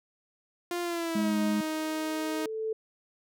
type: tone with pitch glide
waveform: sawtooth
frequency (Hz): 349.2 to 312.9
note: F4 to D#4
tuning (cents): 0 to +10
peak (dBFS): -26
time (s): 0.71-2.46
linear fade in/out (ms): 2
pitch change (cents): -190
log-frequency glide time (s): 0.82-1.38
type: tone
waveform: triangle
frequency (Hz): 210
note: G#3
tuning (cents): +19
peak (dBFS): -24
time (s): 1.15-1.61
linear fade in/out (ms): 5
type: tone with exponential growth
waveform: sine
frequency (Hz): 440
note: A4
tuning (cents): 0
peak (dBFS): -27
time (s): 1.21-2.73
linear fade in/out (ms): 5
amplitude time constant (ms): 330
effects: none